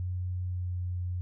sine tone with pitch glide, 90.6 to 89.56 Hz, F#2 to F2, -36 to +44 cents, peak -30 dBFS, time 0-1.21 s, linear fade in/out 0 ms, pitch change -20 cents, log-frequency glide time 0.41-0.87 s, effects none

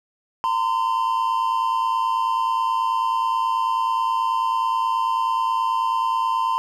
triangle tone pair together, 917 / 1026.3 Hz, A#5 / C6, -29 / -34 cents, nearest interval major second, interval 195 cents, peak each -21 / -19 dBFS, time 0.44-6.58 s, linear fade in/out 0 ms, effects none

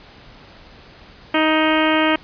harmonic tone, 313.1 Hz, D#4, 11 cents sharp, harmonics 1 / 2 / 3 / 4 / 5 / 6 / 7 / 8 / 9 / 10, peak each -18 / -21 / -23 / -24 / -25 / -26 / -26 / -27 / -28 / -28 dBFS, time 1.34-2.16 s, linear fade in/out 5 ms, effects pink hiss -44 dBFS RMS until 2.23 s + resampled to 11025 Hz

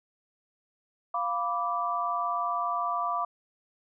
sine chord, B diminished, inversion second, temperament equal with one note detuned, 698.5 / 987.8 / 1168.6 Hz, F5 / B5 / D6, 0 / 0 / -9 cents, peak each -32 / -33 / -29 dBFS, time 1.14-3.25 s, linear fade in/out 5 ms, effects none

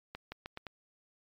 accelerating click train, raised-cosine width 0.3 ms, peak -25 dBFS, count 5, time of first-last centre 0.15-0.667 s, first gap 170 ms, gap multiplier 0.82, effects MP3 96 kbps

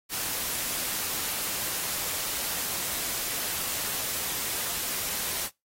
white noise, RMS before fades -31 dBFS, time 0.09-5.5 s, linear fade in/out 50 ms, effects noise-tail reverb RT60 0.2 s tail -23 dB re dry + AAC 48 kbps

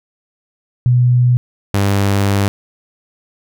sine / sawtooth tone pair in turn, 123.47 / 99.65 Hz, B2 / G2, 0 / +29 cents, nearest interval major third, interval 371 cents, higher first, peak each -8 dBFS, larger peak neither, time 0.86-1.37 / 1.74-2.48 s, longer second, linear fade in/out 0 ms, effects none

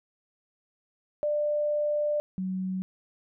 sine tone pair in turn, 594 / 187.1 Hz, D5 / F#3, +20 / +20 cents, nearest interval octave + minor sixth, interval 2000 cents, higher first, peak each -24 / -28 dBFS, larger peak first, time 1.23-2.2 / 2.38-2.82 s, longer first, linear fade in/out 0 ms, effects none

